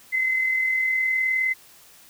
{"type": "tone with amplitude modulation", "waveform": "sine", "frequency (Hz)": 2052, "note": "C7", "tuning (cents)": -34, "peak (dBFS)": -18, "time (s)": [0.12, 1.54], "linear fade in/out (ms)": 20, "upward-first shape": "sine", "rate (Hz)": 39.6, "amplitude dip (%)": 40, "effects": ["white hiss -51 dBFS RMS until 2.09 s"]}